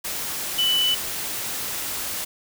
sine tone in noise, 2984 Hz, F#7, 14 cents sharp, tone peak -18 dBFS, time 0.58-0.95 s, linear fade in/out 10 ms, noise white, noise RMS -29 dBFS, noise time 0.04-2.25 s, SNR +8 dB, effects none

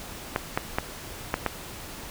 clicks, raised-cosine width 0.5 ms, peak -8 dBFS, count 5, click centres 0.361 / 0.575 / 0.785 / 1.341 / 1.463 s, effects pink hiss -40 dBFS RMS until 2.1 s

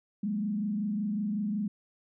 sine tone with frequency modulation, 207.7 Hz, G#3, in tune, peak -28 dBFS, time 0.23-1.68 s, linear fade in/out 5 ms, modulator 25.4 Hz, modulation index 0.72, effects none

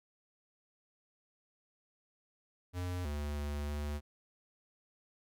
square tone with pitch steps, 89.7 / 73.4 / 72.9 / 73.6 Hz, F2 / D2 / D2 / D2, +47 / 0 / -12 / +4 cents, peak -36 dBFS, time 2.73-4.01 s, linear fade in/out 50 ms, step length 320 ms, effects none

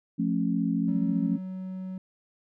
sine chord, F augmented, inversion none, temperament just, 174.61 / 218.3 / 272.8 Hz, F3 / A3 / C#4, 0 / -13 / -28 cents, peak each -28 dBFS, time 0.18-1.38 s, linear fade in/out 20 ms
triangle tone with pitch glide, 189.4 to 186.9 Hz, F#3 to F#3, +41 to +18 cents, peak -31 dBFS, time 0.88-1.98 s, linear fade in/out 2 ms, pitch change -23 cents, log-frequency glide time 1.05-1.34 s
effects none

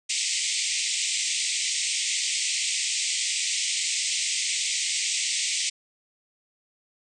white band-pass noise, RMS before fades -27 dBFS, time 0.09-5.7 s, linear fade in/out 10 ms, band 2000 to 8600 Hz, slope 96 dB/octave, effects none

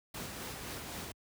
pink noise with tremolo, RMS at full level -41 dBFS, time 0.14-1.12 s, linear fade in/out 5 ms, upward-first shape sine, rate 3.9 Hz, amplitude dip 30%, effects high-pass 60 Hz 12 dB/octave

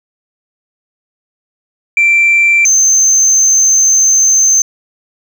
sine tone pair in turn, 2349 / 6257 Hz, D7 / G8, 0 / -4 cents, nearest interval octave + perfect fourth, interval 1696 cents, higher second, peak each -4 dBFS, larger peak neither, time 1.97-2.65 / 2.65-4.62 s, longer second, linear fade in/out 2 ms, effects tanh soft clip ceiling -3 dBFS + 7-bit

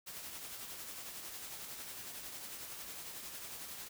white noise with tremolo, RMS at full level -45 dBFS, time 0.06-3.89 s, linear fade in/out 20 ms, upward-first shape triangle, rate 11 Hz, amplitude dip 40%, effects none

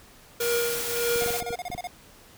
white noise, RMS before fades -31 dBFS, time 0.4-1.41 s, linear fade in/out 10 ms
square tone with tremolo, 473.4 Hz, A#4, 27 cents sharp, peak -23 dBFS, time 0.4-1.55 s, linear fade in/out 5 ms, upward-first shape triangle, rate 1.7 Hz, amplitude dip 85%
clicks, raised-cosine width 3 ms, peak -24 dBFS, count 8, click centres 1.16 / 1.222 / 1.262 / 1.306 / 1.424 / 1.506 / 1.702 / 1.75 s
square tone bursts, 716 Hz, F5, 43 cents sharp, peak -31 dBFS, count 11, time 1.21-1.872 s, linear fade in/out 2 ms, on 32 ms, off 31 ms
effects pink hiss -52 dBFS RMS until 2.37 s

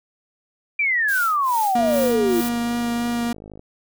sine exponential sweep, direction down, 2393 to 330 Hz, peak -17 dBFS, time 0.79-2.41 s, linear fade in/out 5 ms
blue noise with tremolo, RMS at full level -30 dBFS, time 1.08-2.49 s, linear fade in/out 5 ms, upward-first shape sine, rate 2.4 Hz, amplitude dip 95%
45% pulse tone with vibrato, 237.3 Hz, A#3, 31 cents sharp, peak -21 dBFS, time 1.75-3.33 s, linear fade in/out 5 ms, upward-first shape triangle, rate 3.2 Hz, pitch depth 11 cents each way
click train, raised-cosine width 2 ms, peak -26 dBFS, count 95, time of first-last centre 1.79-3.594 s, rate 52.1 Hz
effects none

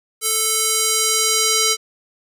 square tone with band-pass filter sweep, 439.8 Hz, A4, 1 cent flat, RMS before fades -18 dBFS, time 0.21-1.77 s, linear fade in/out 50 ms, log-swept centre 10000 to 6000 Hz, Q 1.3, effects none

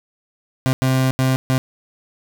30% pulse tone bursts at uneven times, 130.81 Hz, C3, in tune, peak -12 dBFS, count 4, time 0.66-0.73 / 0.82-1.11 / 1.19-1.36 / 1.5-1.58 s, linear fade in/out 0 ms, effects none

